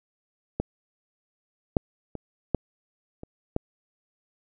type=clicks; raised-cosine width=2 ms; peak=-12 / -6 / -21 / -8 / -25 / -11 dBFS; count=6; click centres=0.6 / 1.768 / 2.153 / 2.547 / 3.234 / 3.564 s; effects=none